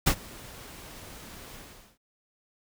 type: noise with ADSR envelope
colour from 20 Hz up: pink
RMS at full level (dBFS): -21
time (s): 0.06-1.98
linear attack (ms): 13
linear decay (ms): 74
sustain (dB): -24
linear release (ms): 430
effects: none